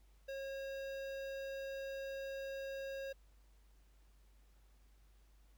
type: tone with notch filter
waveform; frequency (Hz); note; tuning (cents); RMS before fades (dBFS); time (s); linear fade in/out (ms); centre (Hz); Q
square; 543; C#5; -36; -44; 0.28-3.13; 10; 9600; 0.52
effects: added 50 Hz sine -63 dBFS peak until 5.57 s + pink hiss -75 dBFS RMS until 5.57 s